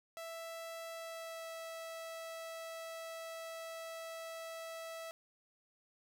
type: tone with pitch glide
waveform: sawtooth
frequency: 660 to 655.1 Hz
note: E5 to E5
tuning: +2 to -11 cents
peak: -40 dBFS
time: 0.17-5.11 s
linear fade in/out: 0 ms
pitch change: -13 cents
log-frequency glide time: 0.92-1.47 s
effects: none

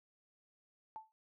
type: tone with exponential decay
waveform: sine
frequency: 877 Hz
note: A5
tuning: 6 cents flat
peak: -40 dBFS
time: 0.96-1.12 s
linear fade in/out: 0 ms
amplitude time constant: 33 ms
effects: none

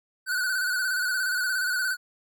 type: tone with vibrato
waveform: square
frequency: 1494 Hz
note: F#6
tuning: 16 cents sharp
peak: -25 dBFS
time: 0.26-1.97 s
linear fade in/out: 50 ms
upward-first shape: square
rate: 17 Hz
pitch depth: 46 cents each way
effects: none

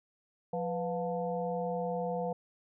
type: harmonic tone with a mistuned harmonic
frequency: 176.9 Hz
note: F3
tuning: 23 cents sharp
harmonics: 1 / 3 / 4 / 5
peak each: -37 / -34 / -37 / -43 dBFS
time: 0.53-2.33 s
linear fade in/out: 5 ms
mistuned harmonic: 3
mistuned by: -110 cents
effects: none

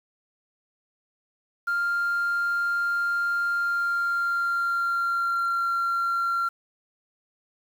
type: tone with pitch glide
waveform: sine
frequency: 1396.9 to 1375.3 Hz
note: F6 to F6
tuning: 0 to -27 cents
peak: -21 dBFS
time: 1.67-6.49 s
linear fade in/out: 10 ms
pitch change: -27 cents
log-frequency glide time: 3.53-5.71 s
effects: tanh soft clip ceiling -19 dBFS + 8-bit

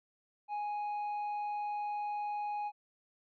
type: tone with tanh clipping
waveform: sine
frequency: 830.6 Hz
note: G#5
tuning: in tune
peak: -35 dBFS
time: 0.48-2.72 s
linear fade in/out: 50 ms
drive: 4 dB
effects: none

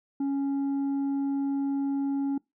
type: tone with tanh clipping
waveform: sine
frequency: 277.2 Hz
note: C#4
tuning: in tune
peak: -26 dBFS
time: 0.2-2.38 s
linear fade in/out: 5 ms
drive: 4 dB
effects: noise-tail reverb RT60 0.2 s tail -24 dB re dry

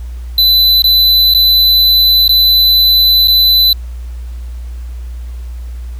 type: tone with dropouts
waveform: square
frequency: 4005 Hz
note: B7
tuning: 23 cents sharp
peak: -6 dBFS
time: 0.38-3.73 s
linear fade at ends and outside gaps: 2 ms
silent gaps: 0.821-0.841 / 1.338-1.347 / 2.279-2.292 / 3.274-3.281 s
effects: added 60 Hz sine -21 dBFS peak until 5.99 s + pink hiss -45 dBFS RMS until 5.99 s

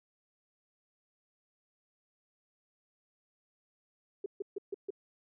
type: tone bursts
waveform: sine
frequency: 397.3 Hz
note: G4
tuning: 23 cents sharp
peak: -33 dBFS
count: 5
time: 4.24-4.905 s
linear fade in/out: 5 ms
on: 21 ms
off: 140 ms
effects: none

